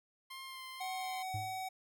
15% pulse tone with vibrato, 1053 Hz, C6, 11 cents sharp, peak -39 dBFS, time 0.3-1.23 s, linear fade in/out 10 ms, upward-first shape sine, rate 2 Hz, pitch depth 17 cents each way
square tone with pitch glide, 749 to 753.8 Hz, F#5 to F#5, +21 to +32 cents, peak -39 dBFS, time 0.8-1.69 s, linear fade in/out 10 ms, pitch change +11 cents, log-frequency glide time 0.98-1.52 s
triangle tone with exponential decay, 103.83 Hz, G#2, in tune, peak -33 dBFS, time 1.34-1.66 s, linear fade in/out 5 ms, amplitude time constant 68 ms
effects none

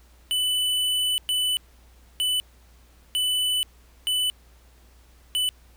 square tone bursts at uneven times, 2991 Hz, F#7, 18 cents sharp, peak -22 dBFS, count 6, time 0.31-1.18 / 1.29-1.57 / 2.2-2.4 / 3.15-3.63 / 4.07-4.3 / 5.35-5.49 s, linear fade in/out 0 ms, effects added 60 Hz sine -52 dBFS peak until 5.76 s + pink hiss -59 dBFS RMS until 5.76 s

